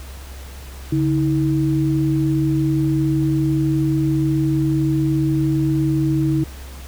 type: tone pair together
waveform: sine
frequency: 141.97 / 319.4 Hz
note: C#3 / D#4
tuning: +42 / +45 cents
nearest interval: octave + major second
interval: 1403 cents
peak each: -18 dBFS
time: 0.92-6.44 s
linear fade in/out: 5 ms
effects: added 67 Hz sine -33 dBFS peak until 6.87 s + pink hiss -41 dBFS RMS until 6.87 s